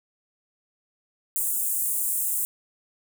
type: high-pass noise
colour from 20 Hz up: pink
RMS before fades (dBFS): -26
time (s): 1.36-2.45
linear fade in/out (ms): 0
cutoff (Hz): 7900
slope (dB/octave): 48
effects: none